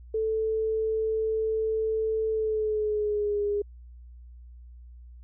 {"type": "tone with pitch glide", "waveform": "sine", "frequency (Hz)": [440, 410.5], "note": ["A4", "G#4"], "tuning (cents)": [0, -20], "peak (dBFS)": -24, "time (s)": [0.14, 3.62], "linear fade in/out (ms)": 5, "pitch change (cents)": -120, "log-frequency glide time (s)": [2.3, 3.42], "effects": ["added 60 Hz sine -44 dBFS peak until 5.23 s"]}